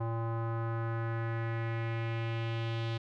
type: tone with low-pass filter sweep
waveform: square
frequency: 114.5 Hz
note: A#2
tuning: 31 cents flat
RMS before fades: -34 dBFS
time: 0-2.98 s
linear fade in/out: 10 ms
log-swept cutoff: 980 to 3600 Hz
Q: 2.3
effects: none